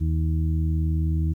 harmonic tone, 79.6 Hz, D#2, 40 cents sharp, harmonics 1 / 2 / 3 / 4, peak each -21 / -27 / -40 / -34 dBFS, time 0-1.34 s, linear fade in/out 20 ms, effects 10-bit

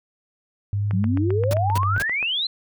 sine tone with vibrato, 100.3 Hz, G2, 40 cents sharp, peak -20 dBFS, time 0.73-1.98 s, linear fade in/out 0 ms, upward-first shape triangle, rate 1.6 Hz, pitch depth 55 cents each way
click train, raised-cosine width 0.5 ms, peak -18 dBFS, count 11, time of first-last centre 0.91-2.228 s, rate 7.59 Hz
sine exponential sweep, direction up, 171.3 to 4186 Hz, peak -21 dBFS, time 0.93-2.47 s, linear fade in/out 5 ms
pink noise bursts, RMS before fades -28 dBFS, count 3, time 1.51-2.022 s, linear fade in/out 0 ms, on 24 ms, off 220 ms
effects none

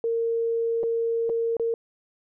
sine tone with dropouts, 460 Hz, A#4, 23 cents flat, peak -22 dBFS, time 0.04-1.74 s, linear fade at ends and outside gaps 1 ms, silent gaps 0.832-0.836 / 1.294-1.298 / 1.568-1.597 s, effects none

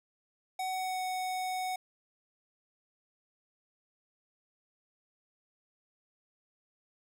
square tone with pitch glide, 750 to 742.2 Hz, F#5 to F#5, +23 to +5 cents, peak -33 dBFS, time 0.59-1.76 s, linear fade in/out 5 ms, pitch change -18 cents, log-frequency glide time 0.71-1.01 s, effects none

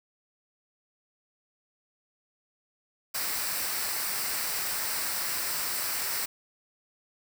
white noise with comb filter, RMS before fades -31 dBFS, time 3.14-6.26 s, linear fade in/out 10 ms, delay 0.3 ms, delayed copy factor -0.5, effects none

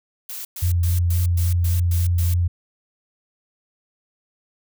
blue noise bursts, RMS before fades -32 dBFS, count 8, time 0.29-2.34 s, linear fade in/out 5 ms, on 160 ms, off 110 ms
sine tone with vibrato, 87 Hz, F2, 6 cents flat, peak -16 dBFS, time 0.62-2.48 s, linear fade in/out 10 ms, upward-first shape sine, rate 3.6 Hz, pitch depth 20 cents each way
effects none

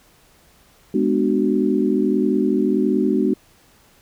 sine chord, G# half-diminished seventh, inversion none, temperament just, 207.7 / 249.2 / 299 / 373.8 Hz, G#3 / B3 / D4 / F#4, 0 / +16 / +31 / +18 cents, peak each -21 dBFS, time 0.94-3.34 s, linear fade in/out 5 ms, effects pink hiss -54 dBFS RMS until 4.01 s

